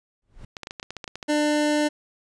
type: noise with exponential growth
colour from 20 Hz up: brown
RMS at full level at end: -35 dBFS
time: 0.22-0.45 s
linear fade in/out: 5 ms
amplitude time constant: 48 ms
type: clicks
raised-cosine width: 0.2 ms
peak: -17 dBFS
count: 12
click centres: 0.568 / 0.633 / 0.671 / 0.709 / 0.798 / 0.829 / 0.906 / 0.967 / 1.042 / 1.078 / 1.156 / 1.228 s
type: tone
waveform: 25% pulse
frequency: 298.6 Hz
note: D4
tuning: 29 cents sharp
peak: -16 dBFS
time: 1.28-1.89 s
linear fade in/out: 20 ms
effects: resampled to 22050 Hz